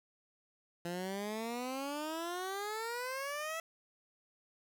15% pulse exponential sweep, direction up, 170 to 662 Hz, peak -31 dBFS, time 0.85-3.6 s, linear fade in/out 2 ms, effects none

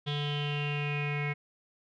square tone with low-pass filter sweep, 146 Hz, D3, 10 cents flat, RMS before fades -32 dBFS, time 0.06-1.34 s, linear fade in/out 20 ms, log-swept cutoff 3400 to 2200 Hz, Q 9.4, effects none

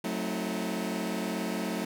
sawtooth chord, F# diminished seventh, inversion none, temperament just, 185 / 222 / 266.4 / 319.7 Hz, F#3 / A3 / C4 / Eb4, 0 / +16 / +31 / +47 cents, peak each -31 / -30 / -35 / -33 dBFS, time 0.04-1.85 s, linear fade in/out 5 ms, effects none

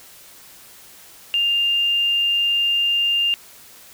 sine tone, 2801 Hz, F7, 4 cents sharp, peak -16 dBFS, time 1.34-3.34 s, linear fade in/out 0 ms, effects white hiss -45 dBFS RMS until 3.93 s

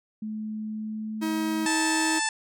sine tone with pitch glide, 215.7 to 218.2 Hz, A3 to A3, -34 to -14 cents, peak -30 dBFS, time 0.22-1.66 s, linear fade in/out 5 ms, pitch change +20 cents, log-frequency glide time 0.68-1.5 s
45% pulse tone, 318.2 Hz, D#4, 39 cents sharp, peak -26 dBFS, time 1.21-2.2 s, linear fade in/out 20 ms
harmonic tone, 880 Hz, A5, in tune, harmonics 1 / 2 / 3 / 4 / 5 / 6 / 7 / 8 / 9 / 10, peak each -30 / -29 / -34 / -38 / -37 / -35 / -39 / -37 / -34 / -36 dBFS, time 1.66-2.29 s, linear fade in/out 2 ms
effects none

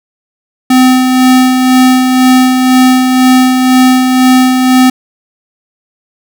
square tone with tremolo, 256.2 Hz, C4, 36 cents flat, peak -3 dBFS, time 0.7-4.9 s, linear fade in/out 5 ms, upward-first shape sine, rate 2 Hz, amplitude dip 40%, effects none

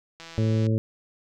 click train, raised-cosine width 0.2 ms, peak -25 dBFS, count 78, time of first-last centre 0.2-0.667 s, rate 165 Hz
harmonic tone, 110.5 Hz, A2, 8 cents sharp, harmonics 1 / 2 / 3 / 4 / 5, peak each -21 / -27 / -31 / -33 / -35 dBFS, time 0.38-0.78 s, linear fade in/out 0 ms
effects none

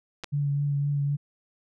clicks, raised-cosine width 0.2 ms, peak -18 dBFS, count 2, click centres 0.237 / 0.243 s
sine tone with vibrato, 143 Hz, D3, 46 cents flat, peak -23 dBFS, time 0.32-1.17 s, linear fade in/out 20 ms, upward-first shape triangle, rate 3.9 Hz, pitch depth 21 cents each way
effects none

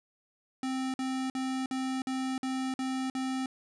square tone bursts, 261.6 Hz, C4, in tune, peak -31 dBFS, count 8, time 0.63-3.46 s, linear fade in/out 2 ms, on 310 ms, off 50 ms, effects resampled to 22050 Hz

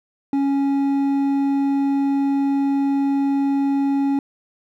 triangle tone with hard clipping, 277.2 Hz, C#4, in tune, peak -18 dBFS, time 0.33-4.19 s, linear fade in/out 2 ms, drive 9 dB, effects none

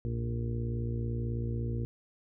harmonic tone with a mistuned harmonic, 58.27 Hz, A#1, in tune, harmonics 1 / 2 / 4 / 5 / 6 / 7 / 8, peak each -37 / -32 / -40 / -50 / -43 / -51 / -45 dBFS, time 0.05-1.85 s, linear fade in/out 0 ms, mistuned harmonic 1, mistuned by +63 cents, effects none

